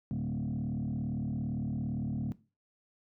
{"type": "tone with frequency modulation", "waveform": "sine", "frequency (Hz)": 174.61, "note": "F3", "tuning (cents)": 0, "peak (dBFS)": -29, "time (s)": [0.11, 2.32], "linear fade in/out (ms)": 0, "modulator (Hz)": 37.6, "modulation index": 2, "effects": ["noise-tail reverb RT60 0.3 s tail -18 dB re dry", "tanh soft clip ceiling -29 dBFS"]}